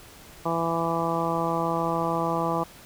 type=harmonic tone; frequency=166.5 Hz; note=E3; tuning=18 cents sharp; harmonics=1 / 2 / 3 / 4 / 5 / 6 / 7; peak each=-31 / -31 / -31 / -31 / -31 / -31 / -31 dBFS; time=0.45-2.64 s; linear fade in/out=10 ms; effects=pink hiss -48 dBFS RMS until 2.85 s